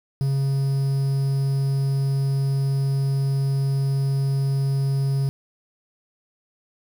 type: tone with quantisation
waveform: triangle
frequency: 136.8 Hz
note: C#3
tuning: 23 cents flat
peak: -17 dBFS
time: 0.21-5.29 s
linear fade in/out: 0 ms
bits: 7
effects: none